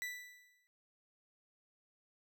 40% pulse tone with exponential decay, 1975.5 Hz, B6, in tune, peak -36 dBFS, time 0.02-0.67 s, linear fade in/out 0 ms, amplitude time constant 140 ms, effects none

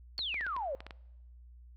sine exponential sweep, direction down, 4523 to 515 Hz, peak -33 dBFS, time 0.18-0.75 s, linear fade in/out 0 ms
clicks, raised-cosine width 0.3 ms, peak -28 dBFS, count 8, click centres 0.191 / 0.343 / 0.41 / 0.466 / 0.565 / 0.805 / 0.866 / 0.908 s
effects noise-tail reverb RT60 1.0 s tail -26 dB re dry + added 60 Hz sine -51 dBFS peak until 1.76 s

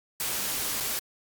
white noise with dropouts, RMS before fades -30 dBFS, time 0.2-0.99 s, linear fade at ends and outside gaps 1 ms, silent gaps 0.802-0.806 s, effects Opus 48 kbps

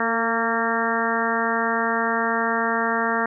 harmonic tone with a mistuned harmonic, 229.4 Hz, A#3, 28 cents flat, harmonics 1 / 2 / 3 / 4 / 5 / 6 / 7 / 8, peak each -28 / -28 / -28 / -28 / -28 / -28 / -28 / -28 dBFS, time 0-3.26 s, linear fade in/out 2 ms, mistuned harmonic 2, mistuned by -21 cents, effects none

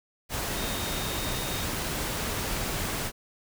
sine tone in noise, 3700 Hz, A#7, 14 cents flat, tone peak -39 dBFS, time 0.54-1.67 s, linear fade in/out 50 ms, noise pink, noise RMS -31 dBFS, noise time 0.29-3.12 s, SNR -11 dB, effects none

